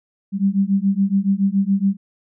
sine beating tone pair, 193 / 200.1 Hz, G3 / G3, -27 / +36 cents, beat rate 7.1 Hz, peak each -18 dBFS, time 0.32-1.97 s, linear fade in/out 50 ms, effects none

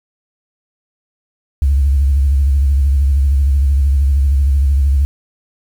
sine tone with vibrato, 69.3 Hz, C#2, in tune, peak -8 dBFS, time 1.62-5.05 s, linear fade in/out 0 ms, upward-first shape sine, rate 13 Hz, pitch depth 90 cents each way, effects tanh soft clip ceiling -5 dBFS + 7-bit

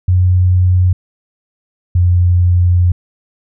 sine tone pair in turn, 91 / 88.82 Hz, F#2 / F2, -28 / +30 cents, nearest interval unison, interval 42 cents, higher first, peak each -7 dBFS, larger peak neither, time 0.08-0.93 / 1.95-2.92 s, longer second, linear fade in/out 5 ms, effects none

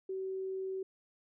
sine tone, 380.5 Hz, F#4, 48 cents sharp, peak -35 dBFS, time 0.09-0.83 s, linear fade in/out 5 ms, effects none

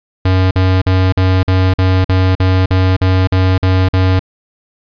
square tone bursts, 93.3 Hz, F#2, 15 cents sharp, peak -9 dBFS, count 13, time 0.25-4.194 s, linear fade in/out 5 ms, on 260 ms, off 47 ms, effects resampled to 11025 Hz + 8-bit

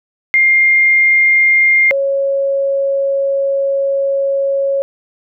sine tone pair in turn, 2114 / 550.8 Hz, C7 / C#5, +17 / -11 cents, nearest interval octave + major seventh, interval 2328 cents, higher first, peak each -7 / -12 dBFS, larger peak first, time 0.34-1.91 / 1.91-4.82 s, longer second, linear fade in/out 0 ms, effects none

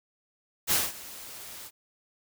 white noise with ADSR envelope, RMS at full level -23 dBFS, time 0.67-1.71 s, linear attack 48 ms, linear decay 200 ms, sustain -20 dB, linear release 46 ms, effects none

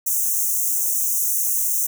white high-pass noise, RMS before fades -21 dBFS, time 0.06-1.87 s, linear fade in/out 10 ms, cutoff 5900 Hz, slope 96 dB/octave, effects none

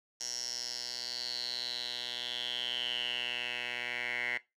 10% pulse tone with band-pass filter sweep, 121.8 Hz, B2, 24 cents flat, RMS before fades -37 dBFS, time 0.2-4.38 s, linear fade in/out 10 ms, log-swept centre 5800 to 2100 Hz, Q 8.1, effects noise-tail reverb RT60 0.2 s tail -18 dB re dry

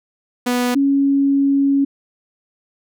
sawtooth / sine tone pair in turn, 246.1 / 277.5 Hz, B3 / C#4, -6 / +2 cents, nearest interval major second, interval 208 cents, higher second, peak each -12 dBFS, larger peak neither, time 0.46-0.75 / 0.75-1.85 s, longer second, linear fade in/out 10 ms, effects none

